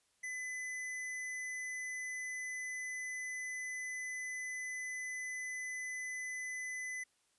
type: tone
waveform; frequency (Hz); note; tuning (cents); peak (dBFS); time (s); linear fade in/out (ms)
square; 2010; B6; +30; -40; 0.23-7.04; 10
effects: white hiss -75 dBFS RMS until 7.38 s + resampled to 24000 Hz